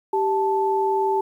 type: tone pair together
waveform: sine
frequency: 389.9 / 877 Hz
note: G4 / A5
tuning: -9 / -6 cents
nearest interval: octave + major second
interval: 1403 cents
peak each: -21 dBFS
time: 0.13-1.21 s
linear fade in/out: 5 ms
effects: 9-bit